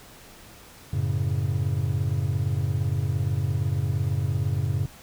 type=chord; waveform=triangle; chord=F# minor; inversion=none; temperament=equal; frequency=92.5 / 110 / 138.59 Hz; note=F#2 / A2 / C#3; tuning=0 / 0 / 0 cents; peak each=-25 dBFS; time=0.93-4.86 s; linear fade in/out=5 ms; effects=pink hiss -48 dBFS RMS until 5.02 s